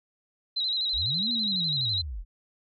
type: tone with vibrato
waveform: sine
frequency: 3951 Hz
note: B7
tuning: in tune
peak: -25 dBFS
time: 0.56-2.02 s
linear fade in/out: 10 ms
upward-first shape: square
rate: 12 Hz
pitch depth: 53 cents each way
type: linear two-way sweep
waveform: sine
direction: up then down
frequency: 33.66 to 242.8 to 33.66 Hz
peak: -32 dBFS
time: 0.92-2.25 s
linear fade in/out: 50 ms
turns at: 1.3 s
effects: none